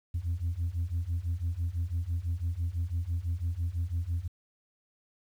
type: beating tone pair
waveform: sine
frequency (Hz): 82.41 / 88.41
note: E2 / F2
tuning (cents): 0 / +22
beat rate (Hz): 6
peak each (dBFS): -31 / -30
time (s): 0.14-4.28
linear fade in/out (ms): 10
effects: tanh soft clip ceiling -25 dBFS + 10-bit